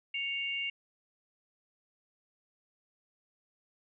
sine tone pair together, 2217 / 2793 Hz, C#7 / F7, 0 / -1 cents, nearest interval major third, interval 399 cents, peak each -36 / -34 dBFS, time 0.14-0.7 s, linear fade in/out 5 ms, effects none

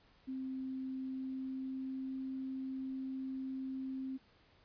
sine tone with pitch glide, 262.3 to 264 Hz, C4 to C4, +4 to +16 cents, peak -38 dBFS, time 0.27-4.18 s, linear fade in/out 20 ms, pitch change +12 cents, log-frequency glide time 1.04-2.09 s, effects pink hiss -67 dBFS RMS until 4.64 s + resampled to 11025 Hz

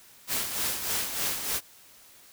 white noise with tremolo, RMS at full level -28 dBFS, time 0.27-1.61 s, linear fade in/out 50 ms, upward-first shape sine, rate 3.3 Hz, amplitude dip 55%, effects white hiss -54 dBFS RMS until 2.32 s

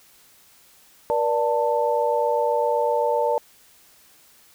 sine tone cluster, 478.2 / 586 / 888 Hz, A#4 / D5 / A5, +44 / -4 / +16 cents, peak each -23 dBFS, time 1.1-3.38 s, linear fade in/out 0 ms, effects white hiss -54 dBFS RMS until 4.54 s

